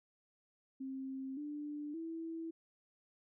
sine tone with pitch steps, 266.1 / 295.3 / 327.6 Hz, C4 / D4 / E4, +29 / +10 / -11 cents, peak -40 dBFS, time 0.8-2.51 s, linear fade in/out 10 ms, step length 570 ms, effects none

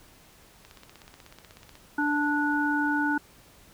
click train, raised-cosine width 0.2 ms, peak -30 dBFS, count 19, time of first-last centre 0.65-1.754 s, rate 16.3 Hz
harmonic tone, 293.7 Hz, D4, in tune, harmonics 1 / 3 / 5, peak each -26 / -30 / -27 dBFS, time 1.98-3.18 s, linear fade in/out 5 ms
effects pink hiss -55 dBFS RMS until 3.73 s

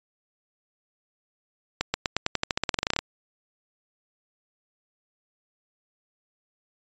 accelerating click train, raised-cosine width 0.2 ms, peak -6 dBFS, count 19, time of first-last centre 1.81-2.99 s, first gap 130 ms, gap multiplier 0.91, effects resampled to 16000 Hz

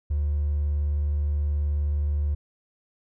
triangle tone with hard clipping, 73.42 Hz, D2, in tune, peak -22 dBFS, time 0.1-2.35 s, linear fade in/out 10 ms, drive 3 dB, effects none

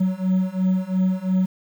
triangle beating tone pair, 185.1 / 188 Hz, F#3 / F#3, +1 / +28 cents, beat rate 2.9 Hz, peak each -20 / -19 dBFS, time 0-1.46 s, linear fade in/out 10 ms, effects 8-bit

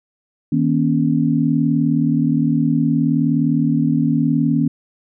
sine tone cluster, 158.3 / 239.4 / 278.7 Hz, D#3 / A#3 / C#4, +30 / +46 / +9 cents, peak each -18 dBFS, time 0.52-4.68 s, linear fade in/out 5 ms, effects none

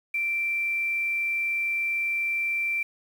sine tone with quantisation, 2349 Hz, D7, in tune, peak -24 dBFS, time 0.14-2.83 s, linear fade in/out 5 ms, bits 8, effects none

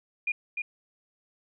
sine tone with echo, 2429 Hz, D#7, 42 cents flat, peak -25 dBFS, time 0.27-0.32 s, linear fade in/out 5 ms, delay 300 ms, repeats 1, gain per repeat -4 dB, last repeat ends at 0.62 s, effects none

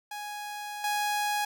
sawtooth tone with level steps, 830.6 Hz, G#5, in tune, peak -32 / -23 dBFS, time 0.11-1.45 s, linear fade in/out 5 ms, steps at 0.84 s, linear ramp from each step 2 ms, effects none

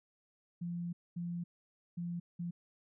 sine tone bursts at uneven times, 172.9 Hz, F3, 17 cents flat, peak -36 dBFS, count 4, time 0.61-0.93 / 1.16-1.44 / 1.97-2.2 / 2.39-2.51 s, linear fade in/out 10 ms, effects none

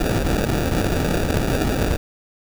pink noise with sample-and-hold, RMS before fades -20 dBFS, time 0-1.97 s, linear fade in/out 5 ms, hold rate 1050 Hz, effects none

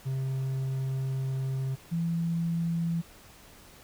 triangle / sine tone pair in turn, 133 / 167.57 Hz, C3 / E3, +29 / +29 cents, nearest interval major third, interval 400 cents, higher second, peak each -26 dBFS, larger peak neither, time 0.05-1.76 / 1.91-3.02 s, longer first, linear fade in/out 20 ms, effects pink hiss -53 dBFS RMS until 3.83 s

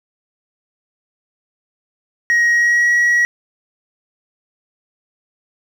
sine tone with pitch glide, 1889 to 1915.4 Hz, A#6 to A#6, +22 to +46 cents, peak -8 dBFS, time 2.3-3.25 s, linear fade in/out 0 ms, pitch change +24 cents, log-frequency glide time 2.51-2.89 s, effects tanh soft clip ceiling -10 dBFS + 7-bit

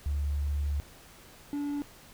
sine / triangle tone pair in turn, 72.1 / 288.4 Hz, D2 / D4, -31 / -31 cents, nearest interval 2 octaves, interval 2400 cents, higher second, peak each -27 / -28 dBFS, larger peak first, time 0.06-0.8 / 1.53-1.82 s, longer first, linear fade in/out 0 ms, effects pink hiss -53 dBFS RMS until 2.13 s

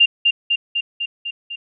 sine tone with echo, 2794 Hz, F7, in tune, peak -8 dBFS, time 0-0.06 s, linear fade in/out 10 ms, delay 250 ms, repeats 6, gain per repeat -3 dB, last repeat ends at 1.56 s, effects none

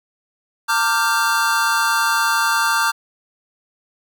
square chord, G minor seventh, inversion first, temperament equal with one note detuned, 909.5 / 1174.7 / 1396.9 / 1568 Hz, Bb5 / D6 / F6 / G6, -43 / 0 / 0 / 0 cents, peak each -22 dBFS, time 0.68-2.92 s, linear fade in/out 20 ms, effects none

